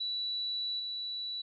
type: tone with level steps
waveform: sine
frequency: 3943 Hz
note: B7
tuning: 4 cents flat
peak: -32 / -35 dBFS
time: 0-1.42 s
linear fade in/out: 10 ms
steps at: 0.79 s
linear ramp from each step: 10 ms
effects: none